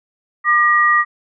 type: tone pair together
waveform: sine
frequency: 1200 / 1902.5 Hz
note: D6 / A#6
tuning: +37 / +35 cents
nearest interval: minor sixth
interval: 798 cents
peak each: -13 dBFS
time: 0.44-1.05 s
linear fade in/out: 50 ms
effects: none